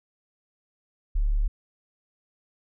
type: tone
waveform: sine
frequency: 36.25 Hz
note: D1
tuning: 22 cents flat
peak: -20 dBFS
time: 1.15-1.48 s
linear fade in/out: 10 ms
effects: none